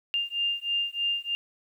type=beating tone pair; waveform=sine; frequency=2800 / 2803.2 Hz; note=F7 / F7; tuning=+4 / +6 cents; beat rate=3.2 Hz; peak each=-29 dBFS; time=0.14-1.35 s; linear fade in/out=0 ms; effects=10-bit